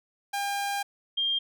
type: tone pair in turn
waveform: sawtooth / sine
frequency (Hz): 803 / 3203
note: G5 / G7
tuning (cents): +41 / +37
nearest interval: 2 octaves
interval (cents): 2396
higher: second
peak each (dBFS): -24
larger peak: neither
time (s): 0.33-0.83 / 1.17-1.39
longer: first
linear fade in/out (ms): 10
effects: none